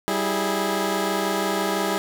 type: tone cluster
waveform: 15% pulse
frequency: 193.9 / 326.2 / 413.8 Hz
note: G3 / E4 / G#4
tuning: -19 / -18 / -6 cents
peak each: -20 dBFS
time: 0.08-1.98 s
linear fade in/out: 0 ms
effects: none